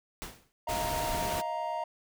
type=noise with exponential decay; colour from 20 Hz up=pink; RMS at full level=-37 dBFS; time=0.22-0.52 s; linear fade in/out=0 ms; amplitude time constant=65 ms
type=chord; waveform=triangle; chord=Eb suspended second; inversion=none; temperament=equal with one note detuned; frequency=629.8 / 698.5 / 932.3 Hz; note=Eb5 / F5 / Bb5; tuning=+21 / 0 / 0 cents; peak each=-35 / -35 / -32 dBFS; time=0.67-1.84 s; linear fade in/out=5 ms
type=noise; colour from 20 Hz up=pink; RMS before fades=-35 dBFS; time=0.68-1.42 s; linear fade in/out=20 ms
effects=none